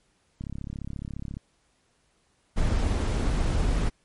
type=click train; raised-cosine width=5 ms; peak=-23 dBFS; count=34; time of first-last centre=0.41-1.369 s; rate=34.4 Hz
type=noise; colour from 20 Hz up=brown; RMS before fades=-24 dBFS; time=2.56-3.9 s; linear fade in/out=20 ms
effects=pink hiss -68 dBFS RMS until 4.04 s + MP3 48 kbps